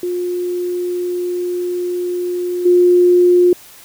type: tone with level steps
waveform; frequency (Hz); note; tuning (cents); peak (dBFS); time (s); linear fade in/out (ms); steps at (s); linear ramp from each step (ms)
sine; 355.9; F4; +33; -17 / -7; 0.03-3.53; 2; 2.65; 10
effects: white hiss -41 dBFS RMS until 3.84 s